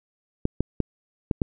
clicks, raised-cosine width 3 ms, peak -9 dBFS, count 5, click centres 0.454 / 0.606 / 0.803 / 1.312 / 1.418 s, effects none

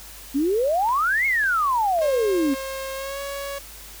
sine exponential two-way sweep, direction up then down, 261.6 to 2209 to 261.6 Hz, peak -18 dBFS, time 0.34-2.55 s, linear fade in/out 20 ms, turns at 1.26 s
click train, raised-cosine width 0.3 ms, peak -25 dBFS, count 4, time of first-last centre 0.89-2.538 s, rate 1.82 Hz
sawtooth tone with pitch glide, 536 to 559.1 Hz, C5 to C#5, +42 to +15 cents, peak -25 dBFS, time 2.01-3.59 s, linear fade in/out 10 ms, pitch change +73 cents, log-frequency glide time 2.95-3.21 s
effects added 50 Hz sine -45 dBFS peak until 4 s + white hiss -42 dBFS RMS until 4 s

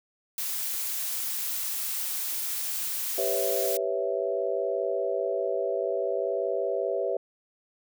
blue noise, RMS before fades -31 dBFS, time 0.38-3.77 s, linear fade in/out 2 ms
sine chord, C# half-diminished seventh, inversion second, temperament equal, 392 / 493.9 / 554.4 / 659.3 Hz, G4 / B4 / C#5 / E5, 0 / 0 / 0 / 0 cents, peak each -31 dBFS, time 3.18-7.17 s, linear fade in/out 2 ms
effects none

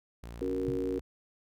sawtooth tone, 58.27 Hz, A#1, in tune, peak -38 dBFS, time 0.23-1.01 s, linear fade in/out 5 ms
sine chord, F# major, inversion second, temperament equal, 277.2 / 370 / 466.2 Hz, C#4 / F#4 / A#4, 0 / 0 / 0 cents, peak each -34 dBFS, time 0.41-0.99 s, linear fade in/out 5 ms
sine tone with exponential decay, 128.7 Hz, C3, 28 cents flat, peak -29 dBFS, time 0.68-0.86 s, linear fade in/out 0 ms, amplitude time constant 38 ms
effects none

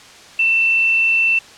sine tone with quantisation, 2679 Hz, E7, 27 cents sharp, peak -12 dBFS, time 0.39-1.39 s, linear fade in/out 5 ms, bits 6, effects white hiss -41 dBFS RMS until 1.57 s + low-pass 6000 Hz 12 dB/octave

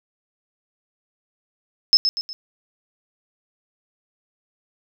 sine tone with echo, 5210 Hz, E8, 21 cents flat, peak -9 dBFS, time 1.93-1.97 s, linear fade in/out 0 ms, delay 120 ms, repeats 3, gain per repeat -7 dB, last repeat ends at 2.33 s, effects none

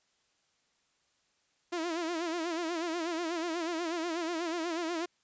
sawtooth tone with vibrato, 335.3 Hz, E4, 30 cents sharp, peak -28 dBFS, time 1.72-5.06 s, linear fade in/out 10 ms, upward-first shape sine, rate 8.2 Hz, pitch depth 100 cents each way, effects white hiss -73 dBFS RMS until 5.23 s + resampled to 16000 Hz

